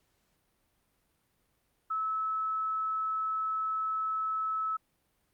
sine tone, 1300 Hz, E6, 24 cents flat, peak -29 dBFS, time 1.9-4.77 s, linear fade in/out 10 ms, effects pink hiss -74 dBFS RMS until 5.33 s + Opus 48 kbps

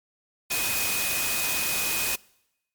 sine tone in noise, 2500 Hz, D#7, 8 cents sharp, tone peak -31 dBFS, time 0.5-2.16 s, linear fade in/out 10 ms, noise white, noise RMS -27 dBFS, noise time 0.5-2.16 s, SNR -7 dB, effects noise-tail reverb RT60 0.9 s tail -25 dB re dry + MP3 96 kbps

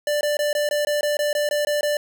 square tone bursts, 590 Hz, D5, 8 cents sharp, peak -20 dBFS, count 12, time 0.07-1.97 s, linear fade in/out 2 ms, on 140 ms, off 20 ms, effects none

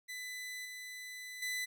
sawtooth tone with level steps, 2000 Hz, B6, 21 cents sharp, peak -38 / -41 / -32 dBFS, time 0.08-1.66 s, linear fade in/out 20 ms, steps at 0.65 / 1.42 s, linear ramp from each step 5 ms, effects none

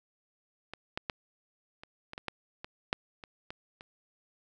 clicks, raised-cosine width 0.3 ms, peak -24 / -17 / -16 / -30 / -25 / -23 / -17 / -24 / -11 / -28 / -24 / -30 dBFS, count 12, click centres 0.736 / 0.975 / 1.098 / 1.835 / 2.134 / 2.179 / 2.283 / 2.645 / 2.929 / 3.238 / 3.505 / 3.809 s, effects none

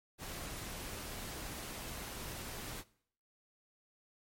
pink noise, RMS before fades -44 dBFS, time 0.18-2.84 s, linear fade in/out 50 ms, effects noise-tail reverb RT60 0.6 s tail -20 dB re dry + MP3 64 kbps

